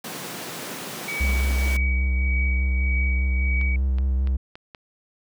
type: high-pass noise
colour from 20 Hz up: pink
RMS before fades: -34 dBFS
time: 0.04-1.77 s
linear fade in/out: 5 ms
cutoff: 150 Hz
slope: 24 dB/octave
type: tone with tremolo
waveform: sine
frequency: 2267 Hz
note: C#7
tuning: 38 cents sharp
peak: -25 dBFS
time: 1.08-3.76 s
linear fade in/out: 2 ms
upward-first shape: triangle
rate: 1.7 Hz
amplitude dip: 60%
type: tone with vibrato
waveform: triangle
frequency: 65.6 Hz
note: C2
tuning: 5 cents sharp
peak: -17 dBFS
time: 1.2-4.37 s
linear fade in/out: 10 ms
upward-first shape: triangle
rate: 5 Hz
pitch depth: 38 cents each way
type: clicks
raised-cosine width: 0.3 ms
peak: -24 dBFS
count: 5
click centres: 3.613 / 3.985 / 4.273 / 4.555 / 4.748 s
effects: none